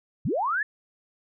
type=linear sweep; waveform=sine; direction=up; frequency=86.2 to 1794 Hz; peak=-23 dBFS; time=0.25-0.63 s; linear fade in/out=5 ms; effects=none